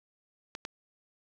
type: clicks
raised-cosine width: 0.2 ms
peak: -21 / -19 dBFS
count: 2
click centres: 0.551 / 0.651 s
effects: none